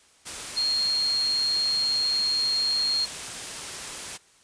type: tone in noise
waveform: sine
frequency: 4248 Hz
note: C8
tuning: 25 cents sharp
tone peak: -22 dBFS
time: 0.56-3.06 s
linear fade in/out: 20 ms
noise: white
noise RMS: -35 dBFS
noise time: 0.25-4.18 s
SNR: +10 dB
effects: white hiss -58 dBFS RMS until 4.43 s + resampled to 22050 Hz